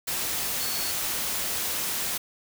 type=tone in noise; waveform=sine; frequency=4406 Hz; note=C#8; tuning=11 cents flat; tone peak=-35 dBFS; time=0.6-0.92 s; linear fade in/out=10 ms; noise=white; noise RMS=-29 dBFS; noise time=0.07-2.18 s; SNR=-9 dB; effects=none